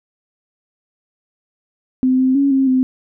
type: tone with pitch steps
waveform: sine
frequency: 257.6 / 259.8 / 278.5 / 267.9 / 258.2 Hz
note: C4 / C4 / C#4 / C4 / C4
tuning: -27 / -12 / +8 / +41 / -23 cents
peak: -11 dBFS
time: 2.03-2.83 s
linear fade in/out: 0 ms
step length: 160 ms
effects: none